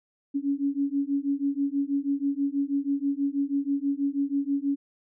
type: beating tone pair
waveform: sine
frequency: 277.2 / 283.4 Hz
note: C#4 / C#4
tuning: 0 / +38 cents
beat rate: 6.2 Hz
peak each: -27 dBFS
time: 0.34-4.76 s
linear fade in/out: 20 ms
effects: none